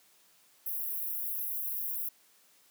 white high-pass noise, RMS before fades -35 dBFS, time 0.66-2.09 s, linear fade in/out 5 ms, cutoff 11000 Hz, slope 96 dB/octave, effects white hiss -64 dBFS RMS until 2.7 s + high-pass 150 Hz 12 dB/octave

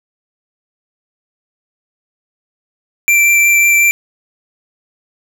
square tone with vibrato, 2349 Hz, D7, in tune, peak -8 dBFS, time 3.08-3.91 s, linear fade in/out 0 ms, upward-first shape triangle, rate 5.5 Hz, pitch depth 9 cents each way, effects none

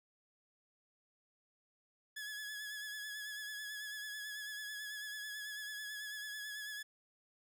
sawtooth tone with vibrato, 1696 Hz, G#6, 36 cents sharp, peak -39 dBFS, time 2.16-6.83 s, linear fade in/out 10 ms, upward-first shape sine, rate 9.1 Hz, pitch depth 36 cents each way, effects none

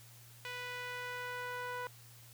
sawtooth tone with band-pass filter sweep, 493.9 Hz, B4, in tune, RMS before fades -42 dBFS, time 0.45-1.87 s, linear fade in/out 0 ms, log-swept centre 2400 to 1200 Hz, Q 1.4, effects added 118 Hz sine -57 dBFS peak until 2.33 s + white hiss -59 dBFS RMS until 2.33 s

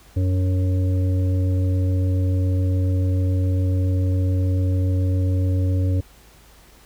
harmonic tone with a mistuned harmonic, 91.6 Hz, F#2, 17 cents flat, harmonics 1 / 3 / 5 / 6, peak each -17 / -28 / -36 / -36 dBFS, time 0.16-6.01 s, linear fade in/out 10 ms, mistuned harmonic 3, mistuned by +44 cents, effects added 52 Hz sine -51 dBFS peak until 6.85 s + pink hiss -51 dBFS RMS until 6.85 s

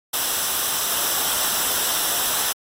white noise with comb filter, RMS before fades -22 dBFS, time 0.13-2.53 s, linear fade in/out 10 ms, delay 0.44 ms, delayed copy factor -0.55, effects AAC 48 kbps

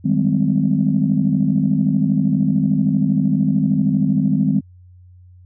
sine chord, Ab major seventh, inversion second, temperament just, 155.74 / 194.67 / 207.7 / 259.6 Hz, Eb3 / G3 / Ab3 / C4, +2 / -12 / 0 / -13 cents, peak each -19 dBFS, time 0.04-4.61 s, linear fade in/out 20 ms, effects tanh soft clip ceiling -4 dBFS + added 90 Hz sine -42 dBFS peak until 5.45 s

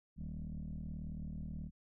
sine tone with frequency modulation, 112.5 Hz, A2, 39 cents sharp, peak -39 dBFS, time 0.16-1.71 s, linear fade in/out 50 ms, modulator 38.5 Hz, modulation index 2.7, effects tanh soft clip ceiling -37 dBFS

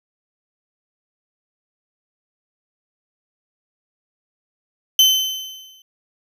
35% pulse tone with exponential decay, 3064 Hz, G7, 40 cents flat, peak -6 dBFS, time 4.99-5.82 s, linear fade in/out 2 ms, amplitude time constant 180 ms, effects none

